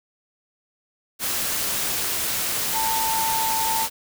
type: tone in noise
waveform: sine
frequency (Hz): 894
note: A5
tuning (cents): +27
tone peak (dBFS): -23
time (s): 2.72-3.88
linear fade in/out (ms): 50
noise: white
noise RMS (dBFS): -25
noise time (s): 1.19-3.9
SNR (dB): -1
effects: none